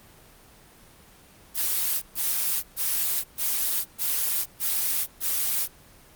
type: noise bursts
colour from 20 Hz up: blue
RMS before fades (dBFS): -25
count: 7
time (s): 1.54-5.68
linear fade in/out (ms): 50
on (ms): 480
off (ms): 130
effects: pink hiss -52 dBFS RMS until 6.15 s + Opus 24 kbps